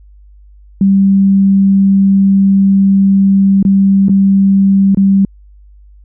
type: tone with dropouts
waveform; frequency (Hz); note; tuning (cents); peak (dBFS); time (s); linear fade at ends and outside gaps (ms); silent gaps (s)
sine; 195.5; G3; -4; -5; 0.81-5.25; 2; 3.628-3.65 / 4.084-4.094 / 4.947-4.972
effects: added 50 Hz sine -37 dBFS peak until 6.04 s